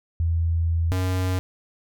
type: tone pair in turn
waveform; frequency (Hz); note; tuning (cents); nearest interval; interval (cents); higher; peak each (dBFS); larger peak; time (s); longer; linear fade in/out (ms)
sine / square; 83 / 92.41; E2 / F#2; +12 / -2; major second; 186; second; -19 / -22; first; 0.2-0.92 / 0.92-1.39; first; 0
effects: none